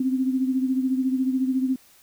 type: beating tone pair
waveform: sine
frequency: 258.9 / 272.9 Hz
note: C4 / C#4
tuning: -18 / -27 cents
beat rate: 14 Hz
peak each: -21 / -28 dBFS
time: 0-1.76 s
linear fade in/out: 5 ms
effects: white hiss -55 dBFS RMS until 2.02 s